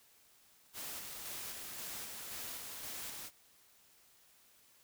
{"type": "noise with tremolo", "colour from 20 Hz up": "white", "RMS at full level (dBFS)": -44, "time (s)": [0.73, 3.31], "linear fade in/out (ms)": 50, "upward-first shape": "square", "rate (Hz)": 1.9, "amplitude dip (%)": 25, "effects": ["white hiss -66 dBFS RMS until 4.83 s"]}